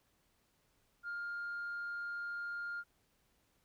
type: tone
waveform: sine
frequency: 1407 Hz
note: F6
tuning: 12 cents sharp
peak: -37 dBFS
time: 1.03-2.84 s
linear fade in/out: 50 ms
effects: tanh soft clip ceiling -36 dBFS + pink hiss -75 dBFS RMS until 3.64 s

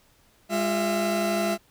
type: tone cluster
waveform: 40% pulse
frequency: 203.8 / 350.4 / 669 Hz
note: G#3 / F4 / E5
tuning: -32 / +6 / +25 cents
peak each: -27 / -29 / -25 dBFS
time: 0.49-1.58 s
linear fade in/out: 50 ms
effects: pink hiss -61 dBFS RMS until 1.7 s

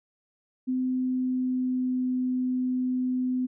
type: tone with pitch glide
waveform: sine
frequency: 256.1 to 253.7 Hz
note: C4 to B3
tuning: -37 to +47 cents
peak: -24 dBFS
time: 0.67-3.47 s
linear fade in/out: 20 ms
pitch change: -16 cents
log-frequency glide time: 0.79-2.09 s
effects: none

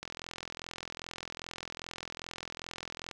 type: click train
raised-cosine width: 0.2 ms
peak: -22 dBFS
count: 132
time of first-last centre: 0.03-3.112 s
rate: 42.5 Hz
effects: none

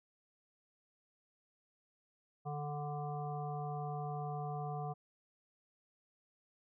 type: harmonic tone with a mistuned harmonic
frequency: 146.83 Hz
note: D3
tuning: in tune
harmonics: 1 / 3 / 5 / 7 / 8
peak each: -40 / -47 / -42 / -53 / -51 dBFS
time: 2.45-4.94 s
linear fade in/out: 20 ms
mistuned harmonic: 1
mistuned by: +15 cents
effects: none

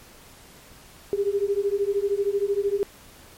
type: beating tone pair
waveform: sine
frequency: 395.5 / 408.5 Hz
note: G4 / G#4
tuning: +15 / -29 cents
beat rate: 13 Hz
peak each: -24 / -24 dBFS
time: 1.13-2.83 s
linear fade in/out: 0 ms
effects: pink hiss -49 dBFS RMS until 3.37 s + MP3 64 kbps

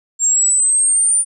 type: exponential sweep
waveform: sine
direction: up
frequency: 7390 to 9300 Hz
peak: -11 dBFS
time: 0.19-1.25 s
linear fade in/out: 50 ms
effects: none

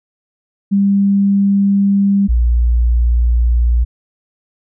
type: tone pair in turn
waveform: sine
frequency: 198.8 / 59.1 Hz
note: G3 / A#1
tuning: +25 / +24 cents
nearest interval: octave + major sixth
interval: 2101 cents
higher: first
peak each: -9 dBFS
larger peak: neither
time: 0.71-2.28 / 2.28-3.85 s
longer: neither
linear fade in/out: 20 ms
effects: none

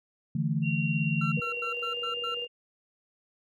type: chord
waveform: sine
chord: D suspended second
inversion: none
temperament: equal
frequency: 146.83 / 164.81 / 220 Hz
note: D3 / E3 / A3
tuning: 0 / 0 / 0 cents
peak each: -29 / -29 / -32 dBFS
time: 0.35-1.4 s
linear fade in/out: 5 ms
type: tone with pitch glide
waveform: sine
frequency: 2753 to 2801 Hz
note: F7 to F7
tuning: -25 to +4 cents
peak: -32 dBFS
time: 0.62-2.48 s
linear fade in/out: 50 ms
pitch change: +29 cents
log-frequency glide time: 1.61-1.95 s
type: tone bursts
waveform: triangle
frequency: 1348 Hz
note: E6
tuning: 38 cents sharp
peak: -31 dBFS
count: 6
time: 1.21-2.345 s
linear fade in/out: 5 ms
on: 110 ms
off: 95 ms
type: tone with tremolo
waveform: sine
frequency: 480.6 Hz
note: B4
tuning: 47 cents flat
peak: -35 dBFS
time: 1.37-2.47 s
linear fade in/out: 5 ms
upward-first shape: square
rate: 20 Hz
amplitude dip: 55%
effects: none

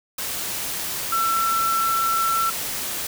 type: tone in noise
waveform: sine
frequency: 1341 Hz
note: E6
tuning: 29 cents sharp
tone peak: -19 dBFS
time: 1.12-2.5 s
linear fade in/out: 5 ms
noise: white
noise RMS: -28 dBFS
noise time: 0.18-3.07 s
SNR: +6 dB
effects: none

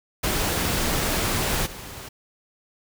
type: noise with level steps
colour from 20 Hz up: pink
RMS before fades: -24 / -38 dBFS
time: 0.23-2.09 s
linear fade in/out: 10 ms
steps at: 1.65 s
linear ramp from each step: 20 ms
effects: none

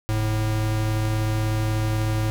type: tone pair together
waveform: square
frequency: 48.28 / 108.5 Hz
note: G1 / A2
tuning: -26 / -24 cents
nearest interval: octave + major second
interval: 1402 cents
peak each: -30 / -22 dBFS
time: 0.09-2.3 s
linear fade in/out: 0 ms
effects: none

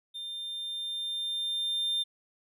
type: tone with level ramp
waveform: triangle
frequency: 3600 Hz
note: A7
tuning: 39 cents sharp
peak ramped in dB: -35 to -25 dBFS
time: 0.14-2.04 s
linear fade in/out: 20 ms
effects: none

